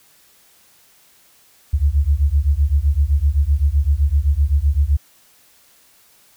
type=beating tone pair; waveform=sine; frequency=68 / 75.8 Hz; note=C#2 / D#2; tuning=-33 / -45 cents; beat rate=7.8 Hz; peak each=-16 dBFS; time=1.73-4.97 s; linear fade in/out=10 ms; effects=white hiss -53 dBFS RMS until 6.36 s